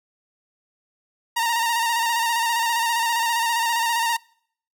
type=tone with vibrato; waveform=sawtooth; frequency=928 Hz; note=A#5; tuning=8 cents flat; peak=-16 dBFS; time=1.36-4.17 s; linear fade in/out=10 ms; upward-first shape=square; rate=15 Hz; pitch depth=35 cents each way; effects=noise-tail reverb RT60 0.6 s tail -25 dB re dry